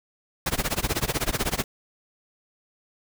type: noise with tremolo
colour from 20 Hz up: pink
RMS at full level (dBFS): -23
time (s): 0.46-1.64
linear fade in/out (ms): 2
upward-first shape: sine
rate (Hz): 16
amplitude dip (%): 95
effects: none